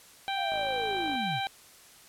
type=harmonic tone; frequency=784 Hz; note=G5; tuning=in tune; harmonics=1 / 2 / 3 / 4 / 5; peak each=-31 / -38 / -38 / -39 / -38 dBFS; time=0.28-1.47 s; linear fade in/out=0 ms
type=linear sweep; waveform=sine; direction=down; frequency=746 to 103.7 Hz; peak=-33 dBFS; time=0.35-1.41 s; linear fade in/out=50 ms
type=click train; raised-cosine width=1 ms; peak=-30 dBFS; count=35; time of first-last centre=0.52-1.153 s; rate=53.7 Hz
effects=white hiss -54 dBFS RMS until 2.08 s + low-pass 12000 Hz 12 dB/octave